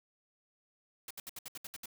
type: noise bursts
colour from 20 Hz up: white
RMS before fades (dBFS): -44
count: 9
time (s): 1.08-1.858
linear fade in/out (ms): 2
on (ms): 26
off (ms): 68
effects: none